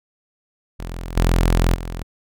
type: tone with level steps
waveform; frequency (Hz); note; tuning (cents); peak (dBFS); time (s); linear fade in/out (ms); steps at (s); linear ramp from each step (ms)
sawtooth; 42.78; F1; -35; -24 / -10 / -23; 0.79-2.03; 10; 1.16 / 1.74; 10
effects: none